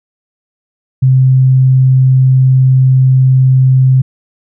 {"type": "tone", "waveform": "sine", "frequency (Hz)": 130.6, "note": "C3", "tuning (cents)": -3, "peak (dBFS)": -4, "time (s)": [1.02, 4.02], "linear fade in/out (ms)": 10, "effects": []}